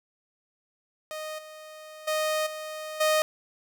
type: tone with level steps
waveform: sawtooth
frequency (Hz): 620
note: D#5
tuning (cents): -6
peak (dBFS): -30 / -39 / -21 / -31 / -17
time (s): 1.11-3.22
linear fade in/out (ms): 0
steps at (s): 1.38 / 2.07 / 2.46 / 3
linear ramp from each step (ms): 10
effects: none